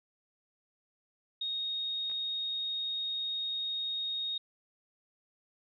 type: tone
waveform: sine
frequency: 3729 Hz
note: A#7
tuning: in tune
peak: -32 dBFS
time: 1.41-4.38 s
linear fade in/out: 5 ms
type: clicks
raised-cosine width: 0.3 ms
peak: -36 dBFS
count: 2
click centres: 2.099 / 2.115 s
effects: none